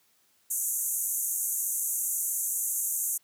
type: band-pass noise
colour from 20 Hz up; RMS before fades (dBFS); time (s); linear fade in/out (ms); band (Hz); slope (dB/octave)
white; -30; 0.5-3.18; 10; 6300 to 14000; 96
effects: white hiss -67 dBFS RMS until 3.23 s + high-pass 80 Hz 12 dB/octave